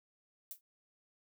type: noise with exponential decay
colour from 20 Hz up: violet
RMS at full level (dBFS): -40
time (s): 0.51-0.61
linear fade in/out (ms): 1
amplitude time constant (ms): 20
effects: none